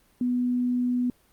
sine tone, 246.9 Hz, B3, in tune, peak -22 dBFS, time 0.21-1.1 s, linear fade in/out 2 ms, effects pink hiss -62 dBFS RMS until 1.32 s + Opus 32 kbps

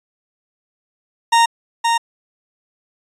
40% pulse tone with echo, 927 Hz, A#5, 10 cents flat, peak -9 dBFS, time 1.32-1.46 s, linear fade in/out 10 ms, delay 520 ms, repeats 1, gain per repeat -4 dB, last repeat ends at 1.98 s, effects resampled to 22050 Hz

